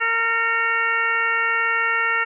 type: harmonic tone with a mistuned harmonic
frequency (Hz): 458.9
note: A#4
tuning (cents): -27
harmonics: 1 / 2 / 3 / 4 / 5 / 6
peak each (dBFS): -33 / -30 / -22 / -22 / -26 / -28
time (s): 0-2.25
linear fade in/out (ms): 20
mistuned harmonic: 5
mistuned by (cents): -54
effects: none